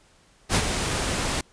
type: noise with ADSR envelope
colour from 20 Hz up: pink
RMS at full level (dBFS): -19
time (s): 0.49-1.41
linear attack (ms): 58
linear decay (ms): 69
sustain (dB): -7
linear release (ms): 4
effects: pink hiss -58 dBFS RMS until 1.52 s + resampled to 22050 Hz